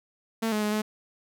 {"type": "tone with pitch steps", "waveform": "sawtooth", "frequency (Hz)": [224.8, 212.3, 210.1, 213.7], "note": ["A3", "G#3", "G#3", "G#3"], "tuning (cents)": [37, 38, 20, 50], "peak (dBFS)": -21, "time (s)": [0.42, 0.82], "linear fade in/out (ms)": 10, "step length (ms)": 100, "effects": []}